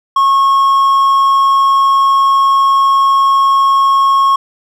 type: tone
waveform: triangle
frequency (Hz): 1092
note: C#6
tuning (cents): -26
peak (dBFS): -5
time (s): 0.16-4.36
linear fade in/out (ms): 5
effects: none